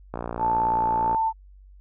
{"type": "click train", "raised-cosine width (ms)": 1, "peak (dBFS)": -16, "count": 60, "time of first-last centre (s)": [0.14, 1.147], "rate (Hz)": 58.6}
{"type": "tone with pitch glide", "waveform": "sine", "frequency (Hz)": [880, 890.7], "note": ["A5", "A5"], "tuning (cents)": [0, 21], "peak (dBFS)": -20, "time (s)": [0.38, 1.33], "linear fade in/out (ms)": 50, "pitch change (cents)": 21, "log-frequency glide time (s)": [0.95, 1.17]}
{"effects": ["added 48 Hz sine -46 dBFS peak until 1.8 s"]}